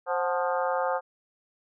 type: harmonic tone with a mistuned harmonic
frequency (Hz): 176.1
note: F3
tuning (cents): +15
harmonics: 3 / 4 / 5 / 6 / 7 / 8 / 9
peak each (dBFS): -28 / -31 / -31 / -37 / -33 / -38 / -41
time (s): 0.06-1.01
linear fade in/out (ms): 50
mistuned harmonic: 4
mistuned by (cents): +70
effects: none